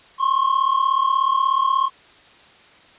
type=tone pair together; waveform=triangle; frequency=1054.4 / 1091 Hz; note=C6 / C#6; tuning=+13 / -28 cents; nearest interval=minor second; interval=59 cents; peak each=-17 dBFS; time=0.18-1.9 s; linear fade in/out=50 ms; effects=white hiss -49 dBFS RMS until 2.98 s + resampled to 8000 Hz